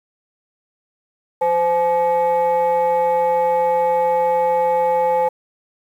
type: tone pair together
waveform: sine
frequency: 516 / 855.6 Hz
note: C5 / A5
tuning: -24 / -49 cents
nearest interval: major sixth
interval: 875 cents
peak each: -15 dBFS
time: 1.41-5.29 s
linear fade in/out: 10 ms
effects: tanh soft clip ceiling -11 dBFS + 8-bit